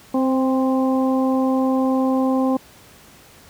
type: harmonic tone with a mistuned harmonic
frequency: 261.6 Hz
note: C4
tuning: in tune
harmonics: 1 / 2 / 3 / 4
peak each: -17 / -23 / -27 / -29 dBFS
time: 0.14-2.57 s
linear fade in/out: 5 ms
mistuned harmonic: 3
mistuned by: +18 cents
effects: pink hiss -47 dBFS RMS until 3.49 s + high-pass 60 Hz 12 dB/octave